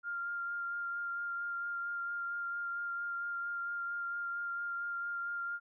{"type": "tone with vibrato", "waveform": "sine", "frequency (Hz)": 1397, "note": "F6", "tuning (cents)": 0, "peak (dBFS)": -35, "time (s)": [0.03, 5.6], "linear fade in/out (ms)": 50, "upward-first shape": "sine", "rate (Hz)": 4.4, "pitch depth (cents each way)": 14, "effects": []}